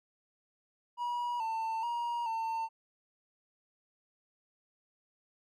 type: tone with pitch steps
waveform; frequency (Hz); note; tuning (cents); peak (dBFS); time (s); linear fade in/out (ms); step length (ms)
triangle; 964 / 895 / 948 / 901; B5 / A5 / A#5 / A5; -42 / +29 / +29 / +41; -30; 0.97-2.69; 50; 430
effects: none